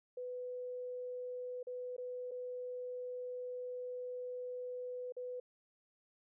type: tone with dropouts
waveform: sine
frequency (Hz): 497.9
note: B4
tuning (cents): +14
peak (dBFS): -40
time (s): 0.17-5.4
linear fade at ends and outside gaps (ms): 5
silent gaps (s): 1.63-1.669 / 1.966-1.98 / 2.311-2.315 / 5.123-5.166
effects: none